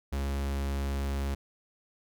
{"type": "tone", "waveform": "45% pulse", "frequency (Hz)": 69.3, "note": "C#2", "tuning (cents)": 0, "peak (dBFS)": -29, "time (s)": [0.12, 1.35], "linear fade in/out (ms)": 10, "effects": []}